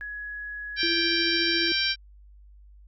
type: tone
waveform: sine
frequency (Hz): 1678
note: G#6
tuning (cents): +17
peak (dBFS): -33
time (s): 0.01-1.68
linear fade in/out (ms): 0
type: harmonic tone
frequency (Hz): 784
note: G5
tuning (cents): 0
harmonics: 2 / 3 / 4 / 5 / 6 / 7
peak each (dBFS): -30 / -30 / -30 / -30 / -30 / -30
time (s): 0.76-1.96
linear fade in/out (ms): 50
type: tone with tremolo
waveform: sine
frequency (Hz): 337.1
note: E4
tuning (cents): +39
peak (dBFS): -27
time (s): 0.83-1.72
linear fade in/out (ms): 0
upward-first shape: triangle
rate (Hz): 14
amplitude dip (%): 35
effects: added 50 Hz sine -48 dBFS peak until 2.87 s